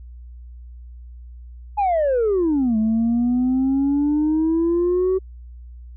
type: exponential two-way sweep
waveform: sine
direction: down then up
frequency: 852 to 215.9 to 380.6 Hz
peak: -14 dBFS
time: 1.77-5.19 s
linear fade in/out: 20 ms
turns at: 2.77 s
effects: tanh soft clip ceiling -14 dBFS + added 60 Hz sine -36 dBFS peak until 5.96 s